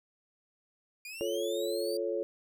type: linear sweep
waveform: sawtooth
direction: up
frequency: 2392 to 4699 Hz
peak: -38 dBFS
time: 1.05-1.97 s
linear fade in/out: 2 ms
type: chord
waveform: sine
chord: F augmented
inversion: none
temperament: equal with one note detuned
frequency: 349.2 / 438.2 / 554.4 Hz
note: F4 / A4 / C#5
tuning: 0 / -7 / 0 cents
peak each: -35 / -34 / -34 dBFS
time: 1.21-2.23 s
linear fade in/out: 0 ms
effects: none